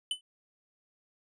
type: tone with exponential decay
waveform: square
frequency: 3016 Hz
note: F#7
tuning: 32 cents sharp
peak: -26 dBFS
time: 0.11-0.21 s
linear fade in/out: 2 ms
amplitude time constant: 21 ms
effects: resampled to 22050 Hz